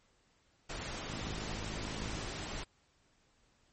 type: noise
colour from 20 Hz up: pink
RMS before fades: -41 dBFS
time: 0.69-2.64 s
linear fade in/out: 10 ms
type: click train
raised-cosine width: 3 ms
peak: -32 dBFS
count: 62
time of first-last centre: 1.1-2.247 s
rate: 53.2 Hz
effects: pink hiss -71 dBFS RMS until 3.72 s + MP3 32 kbps